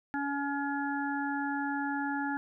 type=harmonic tone; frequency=282.3 Hz; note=C#4; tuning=32 cents sharp; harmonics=1 / 3 / 5 / 6; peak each=-33 / -35 / -39 / -38 dBFS; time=0.14-2.37 s; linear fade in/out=0 ms; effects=none